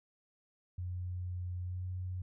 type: tone with pitch glide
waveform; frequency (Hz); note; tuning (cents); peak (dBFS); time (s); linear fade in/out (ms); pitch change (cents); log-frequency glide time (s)
sine; 89.9 to 91.47; F#2 to F#2; -49 to -19; -36; 0.78-2.22; 5; +30; 1.61-1.86
effects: none